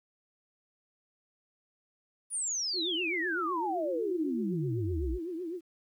sine exponential sweep, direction down, 9950 to 53.3 Hz, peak -30 dBFS, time 2.3-5.19 s, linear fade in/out 50 ms
sine tone with vibrato, 343.8 Hz, F4, 27 cents flat, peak -34 dBFS, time 2.73-5.61 s, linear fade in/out 50 ms, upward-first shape triangle, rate 7.9 Hz, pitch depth 160 cents each way
effects 11-bit

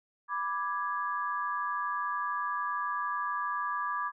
sine chord, G# diminished, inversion first, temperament equal, 987.8 / 1174.7 / 1661.2 Hz, B5 / D6 / G#6, 0 / 0 / 0 cents, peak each -36 / -32 / -37 dBFS, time 0.28-4.12 s, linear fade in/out 50 ms, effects none

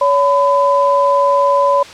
sine tone pair together, 564.6 / 1006 Hz, C#5 / B5, +32 / +32 cents, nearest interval minor seventh, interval 1000 cents, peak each -12 dBFS, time 0.01-1.83 s, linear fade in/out 5 ms, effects white hiss -34 dBFS RMS until 1.93 s + low-pass 5000 Hz 12 dB/octave

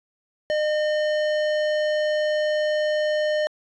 triangle tone with hard clipping, 608 Hz, D#5, 40 cents flat, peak -22 dBFS, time 0.5-3.47 s, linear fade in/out 0 ms, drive 17 dB, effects resampled to 22050 Hz

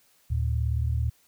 sine tone pair together, 75.3 / 113.38 Hz, D2 / A#2, +44 / -48 cents, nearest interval perfect fifth, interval 708 cents, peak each -25 / -27 dBFS, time 0.3-1.1 s, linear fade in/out 10 ms, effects white hiss -63 dBFS RMS until 1.27 s

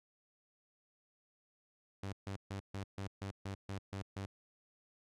sawtooth tone bursts, 98 Hz, G2, in tune, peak -36 dBFS, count 10, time 2.03-4.26 s, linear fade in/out 5 ms, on 97 ms, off 140 ms, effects low-pass 8000 Hz 12 dB/octave

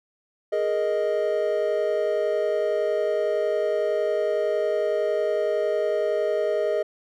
triangle chord, Ab suspended second, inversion none, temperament equal, 415.3 / 466.2 / 622.3 Hz, Ab4 / Bb4 / Eb5, 0 / 0 / 0 cents, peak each -24 / -26 / -22 dBFS, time 0.52-6.83 s, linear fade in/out 10 ms, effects none

